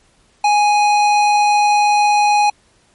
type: tone with hard clipping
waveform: sine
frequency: 830.6 Hz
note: G#5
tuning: in tune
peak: -12 dBFS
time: 0.44-2.5 s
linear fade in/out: 5 ms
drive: 14 dB
effects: pink hiss -55 dBFS RMS until 2.94 s + MP3 48 kbps